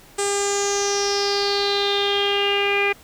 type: tone with low-pass filter sweep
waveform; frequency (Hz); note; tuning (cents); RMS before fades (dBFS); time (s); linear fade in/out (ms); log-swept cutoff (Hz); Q
sawtooth; 402.3; G4; +45; -21; 0.18-2.93; 10; 8300 to 2300; 7.4
effects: pink hiss -48 dBFS RMS until 3.03 s